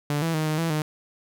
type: tone with pitch steps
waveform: sawtooth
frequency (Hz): 146.4 / 164.7 / 156 / 154.5 / 165.4 / 153.2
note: D3 / E3 / D#3 / D#3 / E3 / D#3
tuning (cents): -5 / -1 / +5 / -12 / +6 / -27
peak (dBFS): -19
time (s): 0.1-0.82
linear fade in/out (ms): 2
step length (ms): 120
effects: none